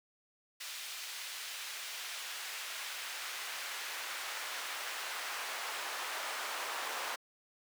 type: noise with high-pass filter sweep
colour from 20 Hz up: brown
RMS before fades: -41 dBFS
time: 0.6-7.16 s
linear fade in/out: 10 ms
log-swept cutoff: 3000 to 940 Hz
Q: 0.75
effects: high-pass 400 Hz 12 dB/octave